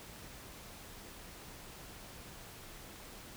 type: silence
effects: pink hiss -51 dBFS RMS until 3.36 s